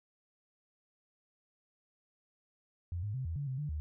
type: tone with pitch steps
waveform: sine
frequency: 87.1 / 103.9 / 130.6 / 82.4 / 142.7 / 130.6 / 147.9 / 76 Hz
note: F2 / G#2 / C3 / E2 / D3 / C3 / D3 / D#2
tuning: -4 / +1 / -3 / 0 / -49 / -3 / +13 / -40 cents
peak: -34 dBFS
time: 2.92-3.8 s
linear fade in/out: 0 ms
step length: 110 ms
effects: none